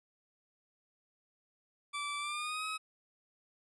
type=tone with pitch glide; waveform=20% pulse; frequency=1162 to 1274.5 Hz; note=D6 to D#6; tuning=-19 to +41 cents; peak=-31 dBFS; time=1.93-2.78 s; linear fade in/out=20 ms; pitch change=+160 cents; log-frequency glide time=2.19-2.66 s; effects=resampled to 24000 Hz